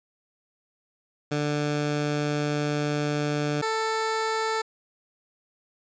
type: tone pair in turn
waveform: 15% pulse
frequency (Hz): 147.7 / 442.6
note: D3 / A4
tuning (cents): +10 / +10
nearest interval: octave + perfect fifth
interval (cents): 1900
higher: second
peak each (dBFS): -18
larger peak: neither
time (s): 1.31-3.62 / 3.62-4.62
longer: first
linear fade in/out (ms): 10
effects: resampled to 16000 Hz